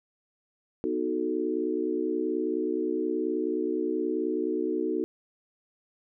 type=chord; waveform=sine; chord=B dominant seventh; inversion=none; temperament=equal; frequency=246.9 / 311.1 / 370 / 440 Hz; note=B3 / D#4 / F#4 / A4; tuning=0 / 0 / 0 / 0 cents; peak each=-35 / -30 / -30 / -32 dBFS; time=0.84-5.04 s; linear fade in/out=0 ms; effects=none